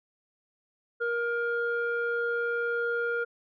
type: tone pair together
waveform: sine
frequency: 471.2 / 1412 Hz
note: A#4 / F6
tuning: +19 / +19 cents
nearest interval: octave + perfect fifth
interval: 1900 cents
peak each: -28 dBFS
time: 1-3.25 s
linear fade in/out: 20 ms
effects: tanh soft clip ceiling -21 dBFS